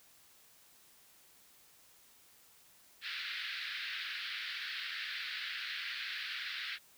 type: band-pass noise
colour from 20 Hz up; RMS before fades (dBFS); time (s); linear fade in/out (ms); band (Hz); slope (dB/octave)
pink; -41; 3.01-6.79; 50; 1500 to 4500; 48
effects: white hiss -63 dBFS RMS until 6.97 s